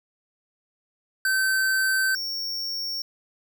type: tone pair in turn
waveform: square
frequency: 1543 / 5499 Hz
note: G6 / F8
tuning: -28 / -28 cents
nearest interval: octave + minor seventh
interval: 2200 cents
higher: second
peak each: -21 / -28 dBFS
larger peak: first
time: 1.25-2.15 / 2.15-3.02 s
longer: first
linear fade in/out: 2 ms
effects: none